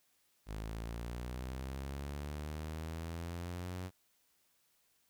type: linear sweep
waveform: sawtooth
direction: up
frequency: 51.91 to 92.5 Hz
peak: -36 dBFS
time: 0.46-3.91 s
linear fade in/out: 50 ms
effects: white hiss -74 dBFS RMS until 5.09 s